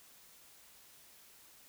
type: silence
effects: white hiss -60 dBFS RMS until 1.68 s